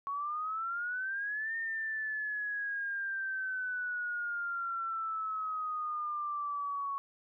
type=exponential two-way sweep; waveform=sine; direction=up then down; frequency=1108.7 to 1825 to 1108.7 Hz; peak=-33 dBFS; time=0.07-6.98 s; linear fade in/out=0 ms; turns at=1.56 s; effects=none